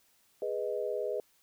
sine chord, G# minor, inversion none, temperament equal, 415.3 / 493.9 / 622.3 Hz, G#4 / B4 / D#5, 0 / 0 / 0 cents, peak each -35 / -35 / -36 dBFS, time 0.42-1.2 s, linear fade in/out 2 ms, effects white hiss -68 dBFS RMS until 1.42 s

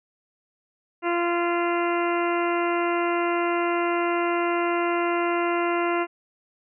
harmonic tone, 345.2 Hz, F4, 20 cents flat, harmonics 1 / 2 / 3 / 4 / 5 / 6 / 7 / 8, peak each -24 / -28 / -29 / -31 / -38 / -34 / -39 / -36 dBFS, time 1.02-6.07 s, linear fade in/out 50 ms, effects none

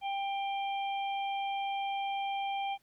harmonic tone, 791 Hz, G5, 15 cents sharp, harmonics 1 / 3 / 4, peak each -32 / -42 / -44 dBFS, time 0.01-2.78 s, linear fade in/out 50 ms, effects pink hiss -71 dBFS RMS until 2.82 s

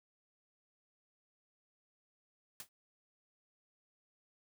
white noise with exponential decay, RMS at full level -42 dBFS, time 2.6-2.69 s, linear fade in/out 1 ms, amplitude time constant 19 ms, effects none

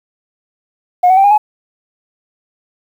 sine tone with pitch steps, 720 / 749.7 / 780.6 / 812.9 / 846.4 Hz, F#5 / F#5 / G5 / G#5 / G#5, -47 / +23 / -8 / -37 / +33 cents, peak -4 dBFS, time 1.03-1.38 s, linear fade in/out 10 ms, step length 70 ms, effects tanh soft clip ceiling -2 dBFS + 7-bit

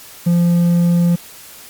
sine tone with hard clipping, 172.8 Hz, F3, 18 cents flat, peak -11 dBFS, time 0.26-1.16 s, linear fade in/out 10 ms, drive 3 dB, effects white hiss -38 dBFS RMS until 1.69 s + MP3 96 kbps

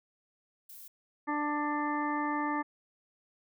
violet noise, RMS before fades -49 dBFS, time 0.69-0.88 s, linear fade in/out 5 ms
harmonic tone, 295.6 Hz, D4, 11 cents sharp, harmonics 1 / 2 / 3 / 4 / 6 / 7, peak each -33 / -44 / -34 / -36 / -39 / -45 dBFS, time 1.27-2.63 s, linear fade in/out 20 ms
effects none

